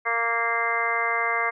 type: harmonic tone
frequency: 231.8 Hz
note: A#3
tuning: 10 cents flat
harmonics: 2 / 3 / 4 / 5 / 6 / 7 / 8 / 9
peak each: -33 / -31 / -33 / -27 / -36 / -30 / -36 / -26 dBFS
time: 0.05-1.51 s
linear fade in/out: 20 ms
effects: none